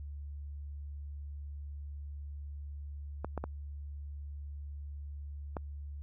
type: clicks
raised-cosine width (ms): 1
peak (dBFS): -22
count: 4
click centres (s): 3.246 / 3.377 / 3.44 / 5.568
effects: added 72 Hz sine -40 dBFS peak until 6.02 s